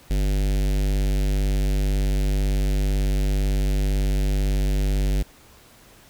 square tone with notch filter, 49 Hz, G1, in tune, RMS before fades -21 dBFS, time 0.1-5.23 s, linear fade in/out 10 ms, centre 1100 Hz, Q 0.65, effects pink hiss -51 dBFS RMS until 6.09 s

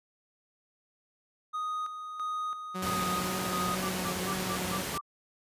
triangle tone with tremolo, 1244.5 Hz, D#6, in tune, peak -29 dBFS, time 1.53-3.76 s, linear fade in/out 20 ms, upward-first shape square, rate 1.5 Hz, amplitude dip 55%
sawtooth tone with vibrato, 184.8 Hz, F#3, 2 cents flat, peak -30 dBFS, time 2.74-4.83 s, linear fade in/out 20 ms, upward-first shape sine, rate 2 Hz, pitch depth 20 cents each way
pink noise, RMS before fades -34 dBFS, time 2.82-4.98 s, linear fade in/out 5 ms
sine tone bursts, 1174.7 Hz, D6, in tune, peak -33 dBFS, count 6, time 3.82-5.012 s, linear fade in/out 20 ms, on 82 ms, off 140 ms
effects high-pass 100 Hz 12 dB/octave + resampled to 32000 Hz

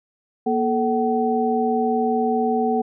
sine tone cluster, 237.2 / 437.5 / 756 Hz, A#3 / A4 / F#5, +30 / -10 / +37 cents, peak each -22 dBFS, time 0.46-2.82 s, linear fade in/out 10 ms, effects none

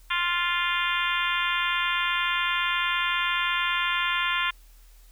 harmonic tone, 349.2 Hz, F4, in tune, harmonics 3 / 4 / 5 / 6 / 7 / 8 / 9 / 10, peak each -29 / -30 / -31 / -32 / -32 / -33 / -34 / -34 dBFS, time 0.1-4.51 s, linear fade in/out 10 ms, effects added 40 Hz sine -49 dBFS peak until 5.11 s + white hiss -60 dBFS RMS until 5.11 s

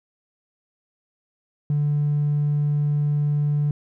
triangle tone, 146.83 Hz, D3, in tune, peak -15 dBFS, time 1.7-3.71 s, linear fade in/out 2 ms, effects tanh soft clip ceiling -15 dBFS

